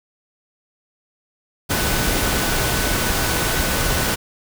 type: tone in noise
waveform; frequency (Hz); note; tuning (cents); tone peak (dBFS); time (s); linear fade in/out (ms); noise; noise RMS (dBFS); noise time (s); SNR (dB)
sine; 1496; F#6; +19; -30; 1.69-4.16; 20; pink; -20; 1.69-4.16; -13
effects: none